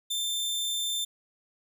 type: tone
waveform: sawtooth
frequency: 3568 Hz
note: A7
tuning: 23 cents sharp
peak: -25 dBFS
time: 0.1-1.05 s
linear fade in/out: 10 ms
effects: none